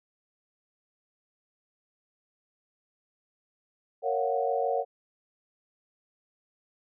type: chord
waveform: sine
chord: Gb major seventh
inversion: first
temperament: just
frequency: 462.5 / 555 / 693.7 / 740 Hz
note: Bb4 / Db5 / F5 / Gb5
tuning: -14 / +2 / -12 / 0 cents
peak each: -30 / -30 / -33 / -30 dBFS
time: 4.02-4.85 s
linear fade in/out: 50 ms
effects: none